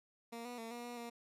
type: tone with pitch steps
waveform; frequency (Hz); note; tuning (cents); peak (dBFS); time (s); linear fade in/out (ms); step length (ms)
15% pulse; 232.7 / 243.7 / 227.2 / 239.5 / 241.4 / 235.6; A#3 / B3 / A#3 / A#3 / B3 / A#3; -3 / -23 / -44 / +47 / -39 / +19; -38; 0.32-1.1; 10; 130
effects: resampled to 32000 Hz